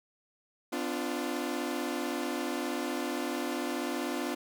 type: chord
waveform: sawtooth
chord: B diminished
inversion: none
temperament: equal with one note detuned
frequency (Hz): 253.4 / 293.7 / 349.2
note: B3 / D4 / F4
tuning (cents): +45 / 0 / 0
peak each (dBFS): -32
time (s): 0.72-4.35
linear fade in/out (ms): 10
effects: none